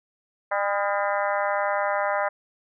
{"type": "harmonic tone with a mistuned harmonic", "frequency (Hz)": 201.2, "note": "G3", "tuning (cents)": 45, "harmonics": [3, 4, 5, 6, 7, 8, 9, 10], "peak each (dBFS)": [-26, -28, -30, -32, -33, -34, -35, -36], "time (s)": [0.51, 2.29], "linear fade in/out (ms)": 10, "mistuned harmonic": 6, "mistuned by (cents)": 50, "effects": []}